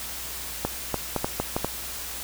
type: clicks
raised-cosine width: 1 ms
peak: -10 dBFS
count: 7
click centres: 0.65 / 0.943 / 1.163 / 1.245 / 1.4 / 1.565 / 1.646 s
effects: added 60 Hz sine -45 dBFS peak until 2.23 s + white hiss -35 dBFS RMS until 2.23 s